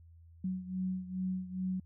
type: beating tone pair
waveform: sine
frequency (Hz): 185 / 187.4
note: F#3 / F#3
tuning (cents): 0 / +22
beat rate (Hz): 2.4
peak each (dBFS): -35 / -39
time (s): 0.44-1.8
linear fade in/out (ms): 5
effects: added 83 Hz sine -54 dBFS peak until 1.85 s